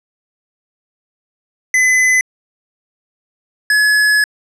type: tone pair in turn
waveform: square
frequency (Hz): 2020 / 1698.6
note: B6 / G#6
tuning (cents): +39 / +39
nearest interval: minor third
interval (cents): 300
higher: first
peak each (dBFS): -10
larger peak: neither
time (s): 1.74-2.21 / 3.7-4.24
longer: second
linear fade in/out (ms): 2
effects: low-pass 10000 Hz 12 dB/octave